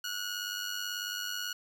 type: tone with amplitude modulation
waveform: 15% pulse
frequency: 1451 Hz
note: F#6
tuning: 34 cents flat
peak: -25 dBFS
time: 0.04-1.53 s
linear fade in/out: 5 ms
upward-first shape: sine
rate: 98.3 Hz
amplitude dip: 60%
effects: none